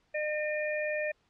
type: harmonic tone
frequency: 606 Hz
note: D#5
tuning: 46 cents flat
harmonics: 1 / 3 / 4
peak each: -31 / -36 / -37 dBFS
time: 0.14-1.12 s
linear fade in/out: 10 ms
effects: pink hiss -71 dBFS RMS until 1.29 s + low-pass 5000 Hz 12 dB/octave